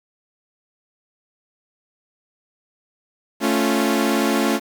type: chord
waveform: sawtooth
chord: A augmented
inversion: none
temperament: equal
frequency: 220 / 277.2 / 349.2 Hz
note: A3 / C#4 / E#4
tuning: 0 / 0 / 0 cents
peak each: -17 / -17 / -19 dBFS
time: 3.4-4.6 s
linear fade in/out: 50 ms
effects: 7-bit